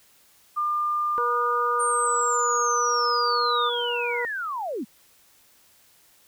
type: tone with pitch glide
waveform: sine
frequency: 1200 to 1216 Hz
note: D6 to D#6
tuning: +37 to -40 cents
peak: -22 dBFS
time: 0.56-3.7 s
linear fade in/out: 20 ms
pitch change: +23 cents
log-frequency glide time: 1.23-1.31 s
type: harmonic tone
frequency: 480 Hz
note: B4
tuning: 49 cents flat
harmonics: 1 / 2 / 3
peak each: -28 / -31 / -33 dBFS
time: 1.18-4.25 s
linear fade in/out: 0 ms
type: linear sweep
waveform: sine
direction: down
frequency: 8870 to 185 Hz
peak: -27 dBFS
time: 1.79-4.85 s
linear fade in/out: 20 ms
effects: white hiss -58 dBFS RMS until 6.27 s